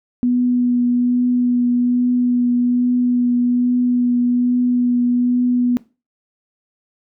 sine tone with vibrato, 245.3 Hz, B3, 12 cents flat, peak -13 dBFS, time 0.23-5.77 s, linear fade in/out 0 ms, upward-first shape triangle, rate 1.2 Hz, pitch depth 14 cents each way, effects noise-tail reverb RT60 0.3 s tail -19 dB re dry

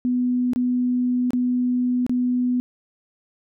sine tone with dropouts, 248.2 Hz, B3, 9 cents sharp, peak -18 dBFS, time 0.05-2.6 s, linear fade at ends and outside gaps 0 ms, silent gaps 0.534-0.56 / 1.306-1.333 / 2.065-2.095 s, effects none

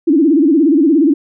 sine tone with vibrato, 303.8 Hz, D#4, 41 cents flat, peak -7 dBFS, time 0.07-1.14 s, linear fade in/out 10 ms, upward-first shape sine, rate 17 Hz, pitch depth 200 cents each way, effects none

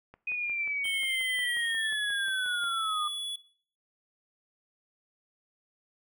click train, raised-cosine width 0.5 ms, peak -34 dBFS, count 15, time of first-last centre 0.14-2.64 s, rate 5.6 Hz
sine linear sweep, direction down, 2500 to 1200 Hz, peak -29 dBFS, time 0.27-3.08 s, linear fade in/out 5 ms
square tone with pitch glide, 3136 to 3400 Hz, G7 to G#7, 0 to +40 cents, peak -33 dBFS, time 0.84-3.36 s, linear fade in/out 5 ms, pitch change +140 cents, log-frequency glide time 1.43-1.96 s
effects noise-tail reverb RT60 0.5 s tail -18 dB re dry

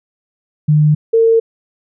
sine tone pair in turn, 151.1 / 454 Hz, D3 / A#4, +50 / -46 cents, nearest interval octave + perfect fifth, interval 1904 cents, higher second, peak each -7 dBFS, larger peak neither, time 0.68-0.95 / 1.13-1.4 s, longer neither, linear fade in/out 10 ms, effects none

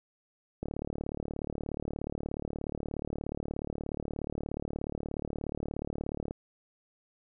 click train, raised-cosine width 2 ms, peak -22 dBFS, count 210, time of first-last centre 0.63-6.309 s, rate 36.8 Hz, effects none

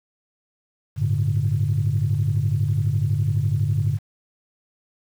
sine chord, G suspended second, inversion none, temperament equal with one note detuned, 98 / 110 / 143.98 Hz, G2 / A2 / D3, 0 / 0 / -34 cents, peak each -22 dBFS, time 0.96-3.99 s, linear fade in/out 50 ms, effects tanh soft clip ceiling -11 dBFS + 8-bit

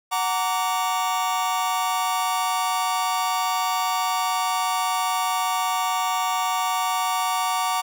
45% pulse chord, Gb augmented, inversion none, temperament just, 740 / 925 / 1156.2 Hz, Gb5 / Bb5 / D6, 0 / -14 / -27 cents, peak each -26 dBFS, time 0.11-7.82 s, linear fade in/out 20 ms, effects none

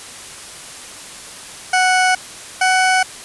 20% pulse tone pair in turn, 740 / 746.4 Hz, F#5 / F#5, 0 / +15 cents, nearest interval unison, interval 15 cents, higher second, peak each -7 dBFS, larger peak neither, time 1.73-2.15 / 2.61-3.03 s, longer neither, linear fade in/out 5 ms, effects white hiss -34 dBFS RMS until 3.24 s + resampled to 24000 Hz

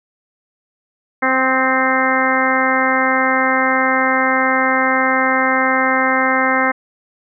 harmonic tone with a mistuned harmonic, 261.6 Hz, C4, in tune, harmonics 1 / 2 / 3 / 4 / 5 / 6 / 7 / 8, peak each -21 / -21 / -21 / -21 / -21 / -21 / -21 / -21 dBFS, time 1.22-6.72 s, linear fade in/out 10 ms, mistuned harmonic 5, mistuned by -21 cents, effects none

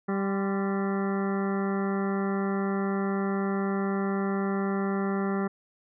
harmonic tone with a mistuned harmonic, 196 Hz, G3, in tune, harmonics 1 / 2 / 3 / 4 / 5 / 6 / 7 / 9 / 10, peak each -27 / -31 / -40 / -38 / -43 / -40 / -39 / -43 / -47 dBFS, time 0.08-5.48 s, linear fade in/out 10 ms, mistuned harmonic 5, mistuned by +76 cents, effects none

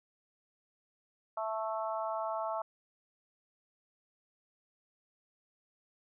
harmonic tone, 220 Hz, A3, in tune, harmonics 3 / 4 / 5 / 6, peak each -36 / -38 / -40 / -42 dBFS, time 1.37-2.62 s, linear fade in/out 5 ms, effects none

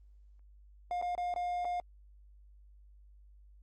triangle tone with dropouts, 710 Hz, F5, 28 cents sharp, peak -30 dBFS, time 0.91-1.8 s, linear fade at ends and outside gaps 1 ms, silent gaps 1.015-1.024 / 1.151-1.178 / 1.34-1.361 / 1.647-1.652 s, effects added 50 Hz sine -55 dBFS peak until 3.62 s + Opus 24 kbps

